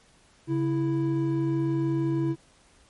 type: tone pair together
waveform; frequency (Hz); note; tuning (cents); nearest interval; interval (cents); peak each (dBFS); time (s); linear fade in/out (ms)
triangle; 138.59 / 329.6; C#3 / E4; 0 / 0; octave + minor third; 1500; -25 / -23; 0.47-2.36; 50
effects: pink hiss -59 dBFS RMS until 2.89 s + MP3 48 kbps